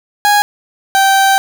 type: tone pair in turn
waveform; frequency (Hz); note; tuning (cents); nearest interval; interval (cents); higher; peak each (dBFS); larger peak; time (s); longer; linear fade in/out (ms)
30% pulse; 825 / 778.7; G#5 / G5; -12 / -12; minor second; 100; first; -5; neither; 0.25-0.42 / 0.95-1.38; second; 0
effects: none